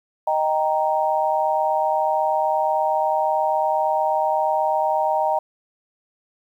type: chord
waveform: sine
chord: Eb major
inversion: none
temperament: equal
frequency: 622.3 / 784 / 932.3 Hz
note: Eb5 / G5 / Bb5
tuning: 0 / 0 / 0 cents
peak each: -22 dBFS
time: 0.27-5.39 s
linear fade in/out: 5 ms
effects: 9-bit